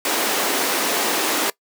pink high-pass noise, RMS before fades -21 dBFS, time 0.05-1.5 s, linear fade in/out 2 ms, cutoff 280 Hz, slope 24 dB/octave, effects noise-tail reverb RT60 0.1 s tail -21 dB re dry

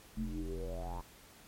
square tone with low-pass filter sweep, 43.08 Hz, F1, 23 cents flat, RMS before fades -39 dBFS, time 0.16-1.02 s, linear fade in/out 20 ms, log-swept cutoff 200 to 1000 Hz, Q 9.7, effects pink hiss -58 dBFS RMS until 1.47 s + MP3 64 kbps

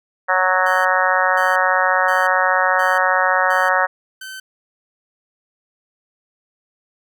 harmonic tone, 185 Hz, F#3, in tune, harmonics 3 / 4 / 5 / 6 / 7 / 8 / 9 / 10, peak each -22 / -22 / -22 / -22 / -22 / -22 / -22 / -22 dBFS, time 0.28-3.87 s, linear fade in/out 20 ms
sawtooth tone bursts, 1535 Hz, G6, 37 cents flat, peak -27 dBFS, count 6, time 0.66-4.4 s, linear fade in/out 5 ms, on 190 ms, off 520 ms
effects none

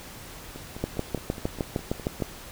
two click trains, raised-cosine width 2 ms, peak -12 / -24 dBFS, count 10 / 9, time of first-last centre 0.84-2.222 / 0.56-2.203 s, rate 6.51 / 4.87 Hz, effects pink hiss -43 dBFS RMS until 2.51 s

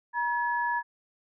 sine tone pair together, 955 / 1704.4 Hz, A#5 / G#6, +42 / +44 cents, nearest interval minor seventh, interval 1002 cents, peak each -27 / -30 dBFS, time 0.13-0.83 s, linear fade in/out 50 ms, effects none

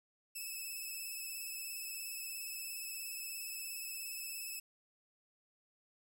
5% pulse tone with vibrato, 2613 Hz, E7, 16 cents flat, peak -33 dBFS, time 0.35-4.6 s, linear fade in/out 10 ms, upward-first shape triangle, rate 17 Hz, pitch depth 33 cents each way, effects none

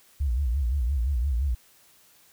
sine tone with vibrato, 64.6 Hz, C2, 21 cents flat, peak -22 dBFS, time 0.2-1.55 s, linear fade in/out 10 ms, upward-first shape sine, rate 5.8 Hz, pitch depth 210 cents each way, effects white hiss -58 dBFS RMS until 2.32 s

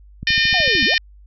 click train, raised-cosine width 5 ms, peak -17 dBFS, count 9, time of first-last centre 0.23-0.827 s, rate 13.4 Hz
harmonic tone, 607 Hz, D#5, 43 cents flat, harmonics 3 / 4 / 5 / 6 / 7 / 8 / 9, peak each -18 / -20 / -22 / -24 / -25 / -26 / -27 dBFS, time 0.27-0.98 s, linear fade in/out 2 ms
sine linear two-way sweep, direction down then up, 772 to 196 to 772 Hz, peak -23 dBFS, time 0.54-0.94 s, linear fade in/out 0 ms, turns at 0.85 s
effects added 50 Hz sine -42 dBFS peak until 1.26 s

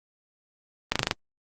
slowing click train, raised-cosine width 0.2 ms, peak -4 dBFS, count 6, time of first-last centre 0.92-1.111 s, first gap 36 ms, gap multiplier 1.03, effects Opus 32 kbps

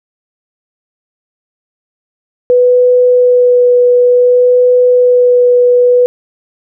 sine tone with vibrato, 493.9 Hz, B4, in tune, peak -4 dBFS, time 2.5-6.06 s, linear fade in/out 0 ms, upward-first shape sine, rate 0.56 Hz, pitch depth 10 cents each way, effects none

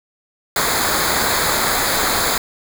pink noise with comb filter, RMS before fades -18 dBFS, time 0.56-2.38 s, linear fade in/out 2 ms, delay 0.35 ms, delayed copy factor -0.75, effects none

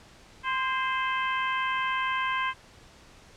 harmonic tone with a mistuned harmonic, 520 Hz, C5, 11 cents flat, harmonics 2 / 3 / 4 / 5 / 6, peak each -28 / -32 / -34 / -36 / -38 dBFS, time 0.43-2.54 s, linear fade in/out 50 ms, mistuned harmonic 3, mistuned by +40 cents, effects pink hiss -53 dBFS RMS until 3.36 s + low-pass 7000 Hz 12 dB/octave

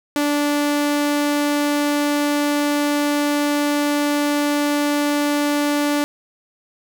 sawtooth tone, 291.6 Hz, D4, 12 cents flat, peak -13 dBFS, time 0.16-6.04 s, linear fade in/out 0 ms, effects none

